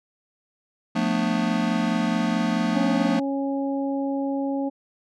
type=chord; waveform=square; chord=B half-diminished seventh; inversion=second; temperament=just; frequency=177.8 / 222.2 / 246.9 / 296.3 Hz; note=F3 / A3 / B3 / D4; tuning=+31 / +17 / 0 / +15 cents; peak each=-28 / -25 / -28 / -30 dBFS; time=0.95-3.2 s; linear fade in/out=10 ms
type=harmonic tone; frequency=275.5 Hz; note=C#4; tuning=11 cents flat; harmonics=1 / 2 / 3; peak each=-24 / -30 / -34 dBFS; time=2.74-4.7 s; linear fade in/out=20 ms
effects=low-pass 5000 Hz 12 dB/octave